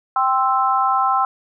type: chord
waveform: sine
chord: C major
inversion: second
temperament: equal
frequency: 784 / 1046.5 / 1318.5 Hz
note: G5 / C6 / E6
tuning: 0 / 0 / 0 cents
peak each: -19 dBFS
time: 0.16-1.25 s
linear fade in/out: 2 ms
effects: none